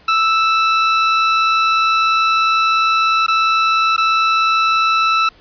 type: tone with dropouts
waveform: sawtooth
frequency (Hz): 1318.5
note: E6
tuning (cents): 0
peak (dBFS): -8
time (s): 0.08-5.29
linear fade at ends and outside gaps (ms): 5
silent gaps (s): 3.265-3.281 / 3.965-3.978
effects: pink hiss -48 dBFS RMS until 5.4 s + resampled to 11025 Hz